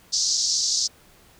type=band-pass noise; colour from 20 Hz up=pink; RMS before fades=-23 dBFS; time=0.12-0.88 s; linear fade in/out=20 ms; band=4500 to 6600 Hz; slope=48 dB/octave; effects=pink hiss -54 dBFS RMS until 1.39 s